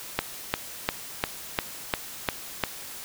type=click train; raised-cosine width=0.3 ms; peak=-6 dBFS; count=8; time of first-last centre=0.19-2.638 s; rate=2.86 Hz; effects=white hiss -40 dBFS RMS until 3.04 s